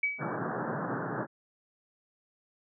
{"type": "tone with exponential decay", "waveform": "sine", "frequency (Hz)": 2279, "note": "C#7", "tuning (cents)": 47, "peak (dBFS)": -23, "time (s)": [0.03, 0.37], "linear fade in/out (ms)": 5, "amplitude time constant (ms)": 72}
{"type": "band-pass noise", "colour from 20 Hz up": "pink", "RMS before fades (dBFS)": -34, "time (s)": [0.18, 1.27], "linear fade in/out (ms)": 50, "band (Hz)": [120, 1700], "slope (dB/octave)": 96}
{"effects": []}